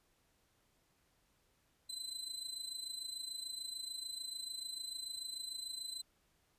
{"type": "tone with amplitude modulation", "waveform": "30% pulse", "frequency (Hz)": 4042, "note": "B7", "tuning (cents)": 39, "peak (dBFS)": -36, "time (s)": [1.89, 6.02], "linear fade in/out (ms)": 10, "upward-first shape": "sine", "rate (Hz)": 26.8, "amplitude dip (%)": 70, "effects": ["pink hiss -75 dBFS RMS until 6.58 s", "resampled to 32000 Hz"]}